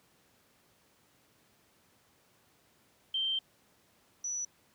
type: tone pair in turn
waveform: sine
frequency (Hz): 3136 / 5920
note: G7 / F#8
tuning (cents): 0 / 0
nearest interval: major seventh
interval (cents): 1100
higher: second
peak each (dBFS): -29 / -33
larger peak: first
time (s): 3.14-3.39 / 4.24-4.45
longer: first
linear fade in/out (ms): 5
effects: pink hiss -67 dBFS RMS until 4.74 s + high-pass 100 Hz 12 dB/octave